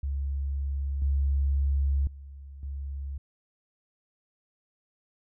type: tone with level steps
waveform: sine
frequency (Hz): 69.3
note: C#2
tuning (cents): 0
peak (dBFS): -27 / -22 / -41 / -32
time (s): 0.03-3.18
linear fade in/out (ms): 5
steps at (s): 1.02 / 2.07 / 2.63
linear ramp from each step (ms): 2
effects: none